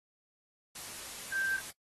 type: tone in noise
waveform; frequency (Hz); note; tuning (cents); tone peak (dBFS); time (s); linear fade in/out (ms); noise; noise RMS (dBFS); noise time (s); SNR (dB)
sine; 1573; G6; +6; -29; 1.32-1.59; 5; white; -44; 0.75-1.71; +12
effects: noise-tail reverb RT60 0.1 s tail -20 dB re dry + AAC 32 kbps